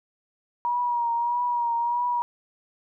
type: tone with vibrato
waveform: sine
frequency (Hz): 954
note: A#5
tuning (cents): +40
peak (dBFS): -22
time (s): 0.65-2.22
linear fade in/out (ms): 0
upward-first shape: triangle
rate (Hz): 1.6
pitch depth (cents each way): 43
effects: none